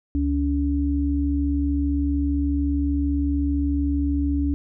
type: tone pair together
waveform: sine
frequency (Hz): 71.2 / 284.6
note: C#2 / C#4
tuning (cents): +47 / +46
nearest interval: 2 octaves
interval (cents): 2399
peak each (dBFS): -22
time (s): 0.15-4.54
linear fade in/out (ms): 0
effects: none